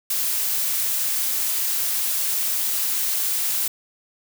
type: noise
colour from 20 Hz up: blue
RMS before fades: -23 dBFS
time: 0.1-3.68 s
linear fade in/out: 5 ms
effects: none